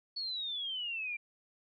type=exponential sweep; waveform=sine; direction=down; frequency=4450 to 2349 Hz; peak=-35 dBFS; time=0.16-1.17 s; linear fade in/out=10 ms; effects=none